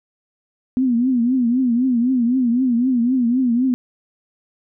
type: tone with vibrato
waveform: sine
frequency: 246.9 Hz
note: B3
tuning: in tune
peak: -14 dBFS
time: 0.77-3.74 s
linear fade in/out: 0 ms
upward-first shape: triangle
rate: 3.9 Hz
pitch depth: 140 cents each way
effects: none